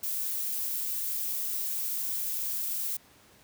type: noise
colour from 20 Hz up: violet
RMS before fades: -32 dBFS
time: 0.03-2.97 s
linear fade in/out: 5 ms
effects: pink hiss -58 dBFS RMS until 3.43 s + high-pass 80 Hz 12 dB/octave